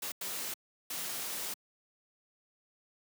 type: noise bursts at uneven times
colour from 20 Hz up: white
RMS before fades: -38 dBFS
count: 3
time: 0.02-0.12 / 0.21-0.54 / 0.9-1.54 s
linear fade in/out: 5 ms
effects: high-pass 150 Hz 12 dB/octave